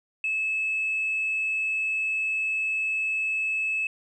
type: tone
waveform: sine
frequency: 2600 Hz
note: E7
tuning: 24 cents flat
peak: -23 dBFS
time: 0.24-3.87 s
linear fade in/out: 2 ms
effects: tanh soft clip ceiling -20 dBFS